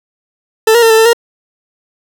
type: tone with pitch steps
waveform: 40% pulse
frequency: 441.8 / 472.2 / 453 / 442.8 / 447 / 468 Hz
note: A4 / A#4 / A#4 / A4 / A4 / A#4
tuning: +7 / +22 / -50 / +11 / +27 / +7 cents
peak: -4 dBFS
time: 0.67-1.132 s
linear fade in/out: 5 ms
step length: 77 ms
effects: none